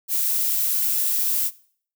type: noise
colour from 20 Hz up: violet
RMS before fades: -22 dBFS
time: 0.08-1.51 s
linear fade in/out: 50 ms
effects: noise-tail reverb RT60 0.5 s tail -19 dB re dry